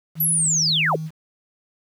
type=tone with pitch glide; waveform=sine; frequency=160 to 158.16 Hz; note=D#3 to D#3; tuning=+49 to +29 cents; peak=-26 dBFS; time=0.15-1.11 s; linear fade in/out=50 ms; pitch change=-20 cents; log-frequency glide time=0.31-0.82 s
type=linear sweep; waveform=sine; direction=down; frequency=12000 to 310 Hz; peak=-17 dBFS; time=0.2-0.96 s; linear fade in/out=5 ms
effects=8-bit